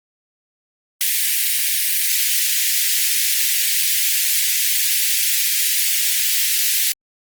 white high-pass noise, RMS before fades -18 dBFS, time 1.01-6.92 s, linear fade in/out 0 ms, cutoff 1800 Hz, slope 48 dB/octave, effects Opus 24 kbps

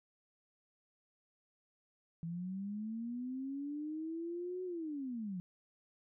sine linear two-way sweep, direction up then down, 163.4 to 370.6 to 173 Hz, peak -38 dBFS, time 2.23-5.4 s, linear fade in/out 0 ms, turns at 4.64 s, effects none

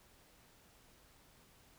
silence, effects pink hiss -65 dBFS RMS until 1.78 s

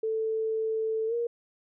sine tone with pitch glide, 442 to 471 Hz, A4 to A#4, +8 to +18 cents, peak -26 dBFS, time 0.03-1.27 s, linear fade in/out 5 ms, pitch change +110 cents, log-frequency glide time 1.07-1.14 s, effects none

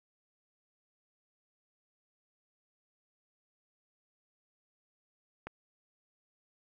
click, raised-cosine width 0.5 ms, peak -25 dBFS, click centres 5.47 s, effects none

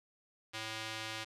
square tone with band-pass filter, 110.4 Hz, A2, 6 cents sharp, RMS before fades -42 dBFS, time 0.53-1.25 s, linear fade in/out 20 ms, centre 3300 Hz, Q 0.9, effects resampled to 32000 Hz

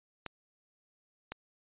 clicks, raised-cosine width 0.3 ms, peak -22 dBFS, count 2, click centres 0.263 / 1.32 s, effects resampled to 8000 Hz

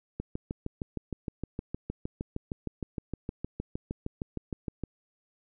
click train, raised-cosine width 3 ms, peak -20 dBFS, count 31, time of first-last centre 0.2-4.837 s, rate 6.47 Hz, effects none

